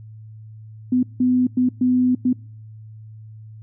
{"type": "tone bursts at uneven times", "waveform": "sine", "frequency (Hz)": 251.3, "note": "B3", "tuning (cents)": 30, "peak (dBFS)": -14, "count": 5, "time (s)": [[0.92, 1.03], [1.2, 1.47], [1.57, 1.69], [1.81, 2.15], [2.25, 2.33]], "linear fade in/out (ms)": 5, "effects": ["noise-tail reverb RT60 0.6 s tail -26 dB re dry", "added 109 Hz sine -37 dBFS peak until 3.62 s"]}